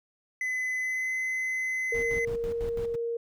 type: tone with pitch glide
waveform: triangle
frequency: 2020 to 2040 Hz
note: B6 to C7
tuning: +39 to -44 cents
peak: -26 dBFS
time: 0.41-2.25 s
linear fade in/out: 2 ms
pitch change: +17 cents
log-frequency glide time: 0.8-1.12 s
type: tone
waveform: sine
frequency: 466.2 Hz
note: A#4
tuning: in tune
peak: -28 dBFS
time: 1.92-3.17 s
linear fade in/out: 5 ms
type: noise with tremolo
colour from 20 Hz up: brown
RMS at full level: -37 dBFS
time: 1.94-2.96 s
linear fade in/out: 10 ms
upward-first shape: square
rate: 6 Hz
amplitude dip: 80%
effects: none